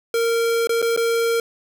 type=tone with dropouts; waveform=square; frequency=462.2 Hz; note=A#4; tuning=15 cents flat; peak=-18 dBFS; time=0.14-1.4 s; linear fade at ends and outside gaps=2 ms; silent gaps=0.672-0.693 / 0.818-0.825 / 0.964-0.974 s; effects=none